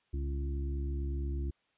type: harmonic tone with a mistuned harmonic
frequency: 68.7 Hz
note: C#2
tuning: 15 cents flat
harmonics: 1 / 2 / 3 / 4 / 5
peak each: -32 / -44 / -51 / -47 / -45 dBFS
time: 0.13-1.51 s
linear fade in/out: 10 ms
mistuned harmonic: 2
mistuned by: +55 cents
effects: white hiss -74 dBFS RMS until 1.77 s + resampled to 8000 Hz